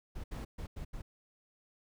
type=noise bursts at uneven times; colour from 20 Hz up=brown; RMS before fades=-41 dBFS; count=5; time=0.15-0.24 / 0.31-0.45 / 0.58-0.67 / 0.76-0.85 / 0.93-1.02 s; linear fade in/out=10 ms; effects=none